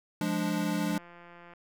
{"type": "chord", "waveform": "square", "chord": "D diminished", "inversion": "first", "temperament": "equal", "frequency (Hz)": [174.61, 207.7, 293.7], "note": ["F3", "Ab3", "D4"], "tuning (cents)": [0, 0, 0], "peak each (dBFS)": -33, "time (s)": [0.21, 0.98], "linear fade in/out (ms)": 2}
{"type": "click train", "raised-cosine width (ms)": 0.5, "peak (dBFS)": -36, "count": 111, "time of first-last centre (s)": [0.9, 1.536], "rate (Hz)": 173}
{"effects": []}